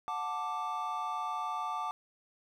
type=chord; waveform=triangle; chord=D major; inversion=first; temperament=just; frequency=734.2 / 881 / 1174.7 Hz; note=F#5 / A5 / D6; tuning=-14 / +2 / 0 cents; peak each=-38 / -36 / -34 dBFS; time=0.08-1.91 s; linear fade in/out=0 ms; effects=none